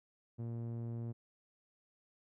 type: tone with low-pass filter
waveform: sawtooth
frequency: 116.54 Hz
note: A#2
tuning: in tune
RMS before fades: -41 dBFS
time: 0.38-1.13 s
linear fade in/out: 20 ms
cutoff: 400 Hz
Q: 0.53
effects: none

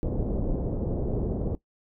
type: low-pass noise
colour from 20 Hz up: pink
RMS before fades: -28 dBFS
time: 0.03-1.55 s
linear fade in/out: 0 ms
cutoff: 540 Hz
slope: 24 dB/octave
effects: noise-tail reverb RT60 0.1 s tail -17 dB re dry

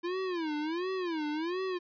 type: tone with vibrato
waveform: square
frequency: 336 Hz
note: E4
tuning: 33 cents sharp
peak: -32 dBFS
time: 0.03-1.79 s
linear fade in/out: 20 ms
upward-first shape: sine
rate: 1.4 Hz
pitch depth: 210 cents each way
effects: resampled to 11025 Hz

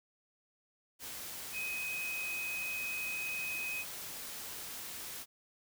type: tone in noise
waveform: sine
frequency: 2519 Hz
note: D#7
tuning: 21 cents sharp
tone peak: -36 dBFS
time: 1.52-3.85 s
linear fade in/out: 50 ms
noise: white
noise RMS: -44 dBFS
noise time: 0.99-5.26 s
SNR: +5 dB
effects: none

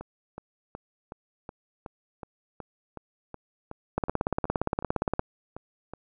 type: two click trains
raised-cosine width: 1 ms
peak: -24 / -11 dBFS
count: 17 / 22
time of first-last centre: 0.01-5.936 / 3.98-5.194 s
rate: 2.7 / 17.3 Hz
effects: none

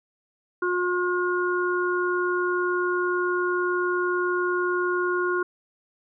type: harmonic tone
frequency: 358.2 Hz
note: F4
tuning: 44 cents sharp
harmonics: 1 / 3 / 4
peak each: -24 / -29 / -27 dBFS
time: 0.62-5.43 s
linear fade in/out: 5 ms
effects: none

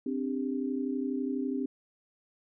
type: chord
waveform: sine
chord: C suspended second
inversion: none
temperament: equal with one note detuned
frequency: 261.6 / 293.7 / 398.6 Hz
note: C4 / D4 / G4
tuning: 0 / 0 / +29 cents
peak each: -31 / -35 / -37 dBFS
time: 0.06-1.66 s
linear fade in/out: 5 ms
effects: none

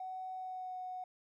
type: tone with pitch glide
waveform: triangle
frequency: 748 to 737.3 Hz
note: F#5 to F#5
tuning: +19 to -6 cents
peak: -36 dBFS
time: 0-1.04 s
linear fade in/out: 5 ms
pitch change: -25 cents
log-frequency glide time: 0.33-0.77 s
effects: tanh soft clip ceiling -38 dBFS

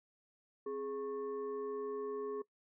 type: tone with frequency modulation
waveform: sine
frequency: 417 Hz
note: G#4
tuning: 7 cents sharp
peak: -37 dBFS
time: 0.66-2.42 s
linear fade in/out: 5 ms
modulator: 681 Hz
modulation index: 0.52
effects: noise-tail reverb RT60 0.1 s tail -20 dB re dry

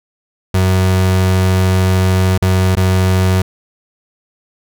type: tone with dropouts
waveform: 35% pulse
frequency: 93.3 Hz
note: F#2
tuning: 15 cents sharp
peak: -8 dBFS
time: 0.54-3.42 s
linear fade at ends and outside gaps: 5 ms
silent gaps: 2.378-2.421 / 2.753-2.769 s
effects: none

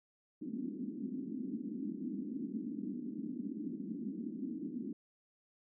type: band-pass noise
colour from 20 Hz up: white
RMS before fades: -41 dBFS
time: 0.41-4.93 s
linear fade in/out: 2 ms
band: 200 to 300 Hz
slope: 48 dB/octave
effects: none

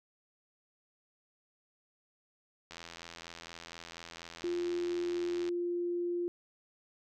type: click train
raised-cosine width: 0.2 ms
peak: -28 dBFS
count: 235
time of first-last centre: 2.71-5.489 s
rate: 84.2 Hz
type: tone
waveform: sine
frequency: 349.2 Hz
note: F4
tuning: in tune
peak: -31 dBFS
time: 4.44-6.28 s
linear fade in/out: 0 ms
effects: none

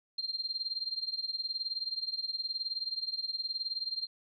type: tone with tremolo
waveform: sine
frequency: 4182 Hz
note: C8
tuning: 2 cents flat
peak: -29 dBFS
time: 0.18-4.07 s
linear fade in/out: 5 ms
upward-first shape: triangle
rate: 19 Hz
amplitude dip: 95%
effects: none

